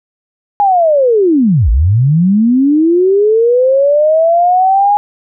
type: linear two-way sweep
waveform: sine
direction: down then up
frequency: 830.6 to 50.6 to 830.6 Hz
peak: -6 dBFS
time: 0.6-4.97 s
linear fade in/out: 0 ms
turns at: 1.7 s
effects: none